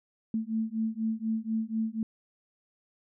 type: beating tone pair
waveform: sine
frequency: 220 / 224.1 Hz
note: A3 / A3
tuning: 0 / +32 cents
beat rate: 4.1 Hz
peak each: -31 dBFS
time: 0.34-2.03 s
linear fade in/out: 2 ms
effects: none